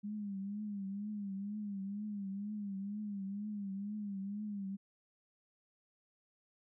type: tone with vibrato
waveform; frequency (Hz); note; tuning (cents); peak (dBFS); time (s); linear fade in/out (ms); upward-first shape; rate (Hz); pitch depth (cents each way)
sine; 202.5; G#3; -43; -38; 0.03-4.77; 20; triangle; 2.1; 95
effects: none